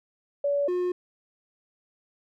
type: tone pair in turn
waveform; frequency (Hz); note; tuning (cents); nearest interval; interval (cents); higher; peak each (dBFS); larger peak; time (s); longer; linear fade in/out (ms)
sine / triangle; 570 / 359.1; C#5 / F4; +48 / +48; minor sixth; 800; first; -22; neither; 0.44-0.68 / 0.68-0.92; neither; 5
effects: none